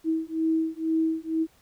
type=beating tone pair; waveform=sine; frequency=320.9 / 323 Hz; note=E4 / E4; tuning=-46 / -35 cents; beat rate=2.1 Hz; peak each=-26 dBFS; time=0.04-1.47 s; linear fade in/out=50 ms; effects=pink hiss -61 dBFS RMS until 1.61 s